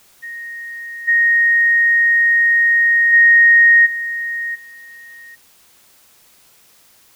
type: tone with level steps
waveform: sine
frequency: 1864.7 Hz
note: A#6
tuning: in tune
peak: -27 / -10 / -6 / -20 / -36 dBFS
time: 0.22-5.36 s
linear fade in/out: 20 ms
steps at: 1.07 / 3.12 / 3.85 / 4.54 s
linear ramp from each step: 20 ms
effects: white hiss -51 dBFS RMS until 7.15 s